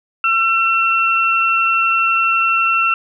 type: tone pair together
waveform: sine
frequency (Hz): 1344 / 2708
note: E6 / E7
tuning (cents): +33 / +46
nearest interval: octave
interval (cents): 1213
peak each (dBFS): -15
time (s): 0.24-2.94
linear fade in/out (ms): 2
effects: none